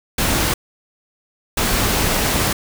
pink noise bursts at uneven times, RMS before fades -18 dBFS, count 2, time 0.18-0.54 / 1.57-2.53 s, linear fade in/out 5 ms, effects none

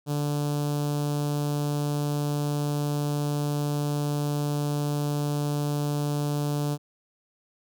sawtooth tone with notch filter, 146.2 Hz, D3, 7 cents flat, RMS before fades -27 dBFS, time 0.06-6.78 s, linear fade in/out 50 ms, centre 2000 Hz, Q 0.68, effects none

